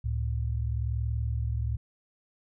sine tone pair together, 70.11 / 111.1 Hz, C#2 / A2, +20 / +17 cents, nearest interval minor sixth, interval 797 cents, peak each -29 / -30 dBFS, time 0.04-1.77 s, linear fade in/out 10 ms, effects none

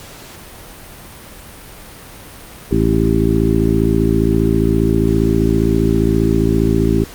harmonic tone with a mistuned harmonic, 55 Hz, A1, in tune, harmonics 1 / 2 / 3 / 4 / 5 / 6 / 7, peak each -19 / -19 / -19 / -19 / -19 / -19 / -19 dBFS, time 2.71-7.04 s, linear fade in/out 5 ms, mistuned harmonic 7, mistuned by +32 cents, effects pink hiss -36 dBFS RMS until 7.14 s + Opus 48 kbps

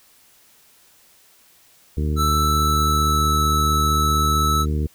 harmonic tone, 75.5 Hz, D2, 48 cents sharp, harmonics 1 / 2 / 3 / 4 / 5 / 6, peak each -20 / -26 / -30 / -32 / -34 / -36 dBFS, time 1.97-4.87 s, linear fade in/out 5 ms
square tone with pitch glide, 1322 to 1306.8 Hz, E6 to E6, +5 to -15 cents, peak -19 dBFS, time 2.16-4.66 s, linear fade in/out 50 ms, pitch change -20 cents, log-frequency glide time 2.33-3.43 s
effects white hiss -54 dBFS RMS until 4.94 s

